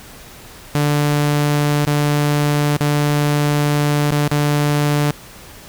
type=tone with dropouts; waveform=sawtooth; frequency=146.83 Hz; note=D3; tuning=in tune; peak=-10 dBFS; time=0.75-5.11 s; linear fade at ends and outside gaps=0 ms; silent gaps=1.85-1.871 / 2.768-2.806 / 4.108-4.119 / 4.279-4.315 s; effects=pink hiss -39 dBFS RMS until 5.68 s